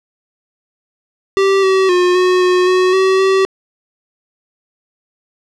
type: tone with pitch steps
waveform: square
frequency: 389.8 / 381.5 / 358.9 / 365.6 / 363.2 / 368.6 / 380.1 / 383.9 Hz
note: G4 / G4 / F4 / F#4 / F#4 / F#4 / F#4 / G4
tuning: -10 / -47 / +47 / -21 / -32 / -7 / +47 / -36 cents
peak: -10 dBFS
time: 1.37-3.45 s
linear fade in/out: 0 ms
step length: 260 ms
effects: low-pass 5000 Hz 12 dB/octave